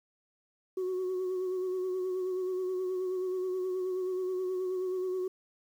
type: tone with vibrato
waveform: sine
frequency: 370 Hz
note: F#4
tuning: in tune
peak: -28 dBFS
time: 0.77-5.28 s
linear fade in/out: 5 ms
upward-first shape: sine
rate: 9.4 Hz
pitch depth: 30 cents each way
effects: tanh soft clip ceiling -28 dBFS + 10-bit